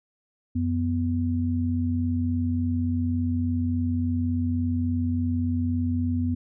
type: tone pair together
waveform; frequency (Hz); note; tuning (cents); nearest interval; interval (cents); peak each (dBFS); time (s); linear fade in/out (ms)
sine; 90.4 / 247.7; F#2 / B3; -40 / +5; octave + perfect fourth; 1745; -25; 0.55-6.35; 10
effects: none